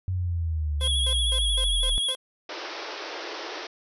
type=linear sweep; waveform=sine; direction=down; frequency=93.6 to 36.71 Hz; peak=-24 dBFS; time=0.08-1.98 s; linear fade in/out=0 ms
type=tone with vibrato; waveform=square; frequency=3333 Hz; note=G#7; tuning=5 cents sharp; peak=-24 dBFS; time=0.8-2.16 s; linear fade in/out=50 ms; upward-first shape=triangle; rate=13 Hz; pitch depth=45 cents each way
type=tone bursts; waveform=sawtooth; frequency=519 Hz; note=C5; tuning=14 cents flat; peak=-31 dBFS; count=6; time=0.81-2.15 s; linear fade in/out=0 ms; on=65 ms; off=190 ms
type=band-pass noise; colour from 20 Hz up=pink; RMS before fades=-36 dBFS; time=2.49-3.67 s; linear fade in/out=5 ms; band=310 to 5700 Hz; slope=96 dB/octave
effects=resampled to 32000 Hz